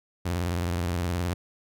sawtooth tone with vibrato, 87.31 Hz, F2, in tune, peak -22 dBFS, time 0.25-1.34 s, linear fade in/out 10 ms, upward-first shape triangle, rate 19 Hz, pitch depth 160 cents each way, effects none

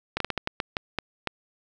slowing click train, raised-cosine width 0.3 ms, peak -10 dBFS, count 10, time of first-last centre 0.17-1.273 s, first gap 33 ms, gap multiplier 1.31, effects none

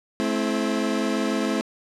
30% pulse chord, A minor, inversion none, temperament equal with one note detuned, 215.2 / 261.6 / 329.6 Hz, A3 / C4 / E4, -38 / 0 / 0 cents, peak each -23 / -24 / -25 dBFS, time 0.2-1.61 s, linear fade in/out 0 ms, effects low-pass 8000 Hz 12 dB/octave

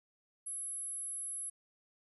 sine tone, 10840 Hz, E9, 47 cents sharp, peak -38 dBFS, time 0.46-1.5 s, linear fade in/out 10 ms, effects none

